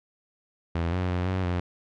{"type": "tone with pitch steps", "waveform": "sawtooth", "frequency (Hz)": [84, 90.9, 89.6, 93.6, 88.7], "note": ["E2", "F#2", "F2", "F#2", "F2"], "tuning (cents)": [33, -30, 45, 20, 27], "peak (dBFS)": -21, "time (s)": [0.75, 1.6], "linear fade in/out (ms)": 5, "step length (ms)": 170, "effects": ["low-pass 3000 Hz 12 dB/octave"]}